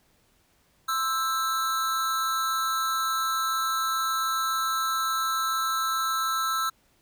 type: tone with amplitude modulation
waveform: square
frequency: 1318.5 Hz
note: E6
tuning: in tune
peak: -22 dBFS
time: 0.88-6.7 s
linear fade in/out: 10 ms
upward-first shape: sine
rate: 273 Hz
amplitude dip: 70%
effects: pink hiss -65 dBFS RMS until 7.01 s